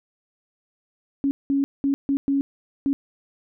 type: tone bursts at uneven times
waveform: sine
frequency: 277.2 Hz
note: C#4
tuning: in tune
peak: -18 dBFS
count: 6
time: 1.24-1.31 / 1.5-1.64 / 1.84-1.94 / 2.09-2.17 / 2.28-2.41 / 2.86-2.93 s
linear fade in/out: 0 ms
effects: none